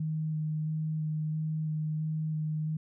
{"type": "tone with vibrato", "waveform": "sine", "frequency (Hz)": 155.56, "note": "D#3", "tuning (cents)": 0, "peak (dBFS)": -29, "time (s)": [0, 2.77], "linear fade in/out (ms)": 5, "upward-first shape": "square", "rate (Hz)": 1.5, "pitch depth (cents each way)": 10, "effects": []}